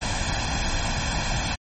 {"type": "noise with comb filter", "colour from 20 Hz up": "pink", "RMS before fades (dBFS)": -25, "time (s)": [0.01, 1.56], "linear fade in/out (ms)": 20, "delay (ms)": 1.2, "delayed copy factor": 0.7, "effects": ["MP3 32 kbps"]}